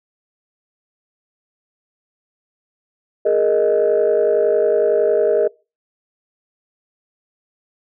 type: chord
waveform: sine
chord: Ab suspended second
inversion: none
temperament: equal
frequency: 415.3 / 466.2 / 622.3 Hz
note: Ab4 / Bb4 / Eb5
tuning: 0 / 0 / 0 cents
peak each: -16 dBFS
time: 3.25-5.48 s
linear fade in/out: 10 ms
effects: noise-tail reverb RT60 0.3 s tail -25 dB re dry + tanh soft clip ceiling -7 dBFS